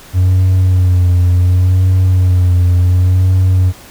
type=tone with vibrato; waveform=triangle; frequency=91.1 Hz; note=F#2; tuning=26 cents flat; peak=-4 dBFS; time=0.13-3.73 s; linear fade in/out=50 ms; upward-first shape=sine; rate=0.69 Hz; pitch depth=40 cents each way; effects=tanh soft clip ceiling -1 dBFS + pink hiss -37 dBFS RMS until 3.9 s